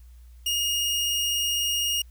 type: tone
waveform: sawtooth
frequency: 2854 Hz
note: F7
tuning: 37 cents sharp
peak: -20 dBFS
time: 0.46-2.02 s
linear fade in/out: 5 ms
effects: added 60 Hz sine -45 dBFS peak until 2.1 s + white hiss -65 dBFS RMS until 2.1 s